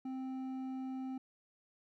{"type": "tone with hard clipping", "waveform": "triangle", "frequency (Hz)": 261.6, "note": "C4", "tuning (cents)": 0, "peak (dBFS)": -40, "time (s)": [0.05, 1.18], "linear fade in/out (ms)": 5, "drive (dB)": 10, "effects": []}